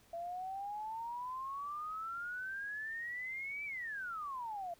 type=exponential two-way sweep; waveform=sine; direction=up then down; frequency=670 to 2337 to 670 Hz; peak=-39 dBFS; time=0.13-4.74 s; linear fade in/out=5 ms; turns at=3.65 s; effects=pink hiss -66 dBFS RMS until 4.79 s